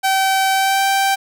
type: tone with pitch glide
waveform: sawtooth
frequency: 770 to 781.2 Hz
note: G5 to G5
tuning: -31 to -6 cents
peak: -10 dBFS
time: 0.03-1.16 s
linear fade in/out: 20 ms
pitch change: +25 cents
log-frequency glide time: 0.53-0.83 s
effects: none